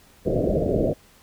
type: low-pass noise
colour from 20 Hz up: white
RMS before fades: -22 dBFS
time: 0.25-0.94 s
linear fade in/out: 20 ms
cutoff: 650 Hz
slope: 96 dB/octave
effects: pink hiss -54 dBFS RMS until 1.22 s